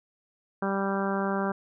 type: harmonic tone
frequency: 196 Hz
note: G3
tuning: in tune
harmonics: 1 / 2 / 3 / 4 / 5 / 6 / 7 / 8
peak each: -29 / -32 / -34 / -35 / -36 / -37 / -37 / -38 dBFS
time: 0.62-1.52 s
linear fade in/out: 5 ms
effects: none